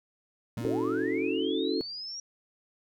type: linear sweep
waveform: sine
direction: up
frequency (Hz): 137.8 to 5700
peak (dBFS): -36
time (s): 0.57-2.2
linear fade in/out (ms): 2
type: tone with exponential decay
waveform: 30% pulse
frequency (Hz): 117.1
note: A#2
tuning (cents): +8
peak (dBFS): -31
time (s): 0.57-2.09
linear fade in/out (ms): 5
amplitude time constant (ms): 330
type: chord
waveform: sine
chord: F# minor seventh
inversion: second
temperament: equal with one note detuned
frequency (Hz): 277.2 / 321.2 / 370 / 440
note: C#4 / E4 / F#4 / A4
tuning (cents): 0 / -45 / 0 / 0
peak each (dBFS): -32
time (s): 0.65-1.81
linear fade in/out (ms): 0
effects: none